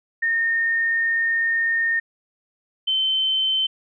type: tone pair in turn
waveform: sine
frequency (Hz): 1832 / 3081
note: A#6 / G7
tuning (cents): -31 / -31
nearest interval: major sixth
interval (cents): 900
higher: second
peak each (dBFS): -18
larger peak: neither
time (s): 0.22-2 / 2.87-3.67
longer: first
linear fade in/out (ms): 10
effects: none